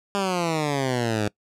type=exponential sweep; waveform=10% pulse; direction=down; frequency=202.5 to 102 Hz; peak=-14 dBFS; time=0.15-1.28 s; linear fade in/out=0 ms; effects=noise-tail reverb RT60 0.1 s tail -23 dB re dry + low-pass 9000 Hz 12 dB/octave